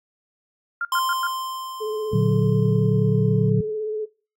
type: tone bursts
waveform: sine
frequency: 1396.9 Hz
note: F6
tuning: in tune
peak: -22 dBFS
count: 4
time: 0.81-1.27 s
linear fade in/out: 2 ms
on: 40 ms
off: 100 ms
type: tone with exponential decay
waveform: square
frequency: 1044 Hz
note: C6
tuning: 4 cents flat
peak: -20 dBFS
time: 0.92-3.5 s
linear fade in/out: 2 ms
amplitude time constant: 560 ms
type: tone with vibrato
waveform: sine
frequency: 430 Hz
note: A4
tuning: 40 cents flat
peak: -24 dBFS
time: 1.8-4.06 s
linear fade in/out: 20 ms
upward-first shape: triangle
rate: 16 Hz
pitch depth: 34 cents each way
type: chord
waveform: sine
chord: Bb augmented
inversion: none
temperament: equal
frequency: 116.54 / 146.83 / 185 Hz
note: Bb2 / D3 / F#3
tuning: 0 / 0 / 0 cents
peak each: -21 dBFS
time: 2.13-3.61 s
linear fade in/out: 5 ms
effects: noise-tail reverb RT60 0.4 s tail -22 dB re dry + AAC 64 kbps